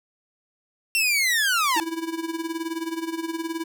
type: linear sweep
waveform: sawtooth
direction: down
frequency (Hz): 2741 to 859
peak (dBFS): -16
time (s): 0.95-1.8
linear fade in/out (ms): 0
type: tone with tremolo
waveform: square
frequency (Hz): 328.5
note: E4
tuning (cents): -6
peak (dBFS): -25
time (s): 1.76-3.64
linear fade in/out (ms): 5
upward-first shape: sine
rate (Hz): 19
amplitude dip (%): 75
effects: none